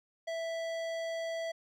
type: tone with hard clipping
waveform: sine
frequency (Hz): 659.3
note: E5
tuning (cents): 0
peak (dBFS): -36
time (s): 0.27-1.52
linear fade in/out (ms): 10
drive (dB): 15
effects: none